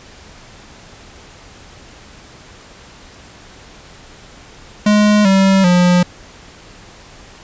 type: tone with pitch steps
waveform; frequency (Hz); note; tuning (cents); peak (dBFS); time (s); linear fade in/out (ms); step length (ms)
square; 209.3 / 193.04 / 178.04; G#3 / G3 / F3; +14 / -26 / +34; -9; 4.86-6.03; 5; 390
effects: pink hiss -40 dBFS RMS until 7.43 s + resampled to 16000 Hz